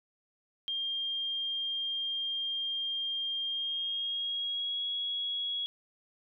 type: tone with pitch glide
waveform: sine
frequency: 3205 to 3331 Hz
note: G7 to G#7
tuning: +38 to +4 cents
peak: -31 dBFS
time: 0.68-5.66 s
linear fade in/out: 0 ms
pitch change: +66 cents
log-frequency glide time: 3.44-4.85 s
effects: none